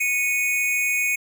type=tone pair together; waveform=square; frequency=2208 / 2481 Hz; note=C#7 / D#7; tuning=-7 / -6 cents; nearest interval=major second; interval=201 cents; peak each=-24 / -23 dBFS; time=0-1.16 s; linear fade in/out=10 ms; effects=none